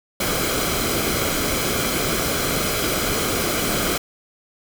pink noise with comb filter, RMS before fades -22 dBFS, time 0.2-3.98 s, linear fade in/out 5 ms, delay 1.1 ms, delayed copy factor -0.55, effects none

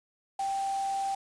sine tone in noise, 784 Hz, G5, in tune, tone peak -28 dBFS, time 0.39-1.15 s, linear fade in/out 5 ms, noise white, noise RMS -44 dBFS, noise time 0.39-1.15 s, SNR +13 dB, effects resampled to 22050 Hz

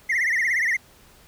triangle tone with vibrato, 1965 Hz, B6, 9 cents flat, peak -17 dBFS, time 0.09-0.77 s, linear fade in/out 10 ms, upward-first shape triangle, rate 17 Hz, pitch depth 180 cents each way, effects tanh soft clip ceiling -13 dBFS + pink hiss -53 dBFS RMS until 1.27 s

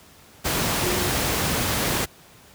sine tone in noise, 359.9 Hz, F#4, 48 cents flat, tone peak -27 dBFS, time 0.82-1.1 s, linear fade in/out 20 ms, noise pink, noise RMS -23 dBFS, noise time 0.44-2.06 s, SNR -7 dB, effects pink hiss -50 dBFS RMS until 2.54 s + high-pass 60 Hz 12 dB/octave

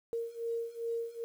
sine beating tone pair, 461.6 / 464.1 Hz, A#4 / A#4, -17 / -8 cents, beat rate 2.5 Hz, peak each -38 / -36 dBFS, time 0.13-1.24 s, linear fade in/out 0 ms, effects 10-bit

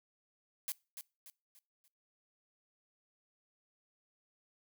blue noise with echo, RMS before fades -38 dBFS, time 0.68-0.72 s, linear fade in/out 0 ms, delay 290 ms, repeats 4, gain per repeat -8 dB, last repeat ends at 1.88 s, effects noise-tail reverb RT60 0.3 s tail -23 dB re dry

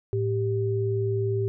sine tone pair together, 110 / 392 Hz, A2 / G4, 0 / 0 cents, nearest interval octave + minor seventh, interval 2200 cents, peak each -25 / -26 dBFS, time 0.13-1.48 s, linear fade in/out 0 ms, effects none

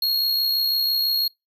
square tone with amplitude modulation, 4293 Hz, C8, 44 cents sharp, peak -18 dBFS, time 0.02-1.28 s, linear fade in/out 5 ms, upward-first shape sine, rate 66 Hz, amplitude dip 40%, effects noise-tail reverb RT60 0.2 s tail -23 dB re dry

